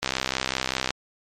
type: click train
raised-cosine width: 0.2 ms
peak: -6 dBFS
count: 58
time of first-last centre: 0.03-0.906 s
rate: 65.1 Hz
effects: MP3 64 kbps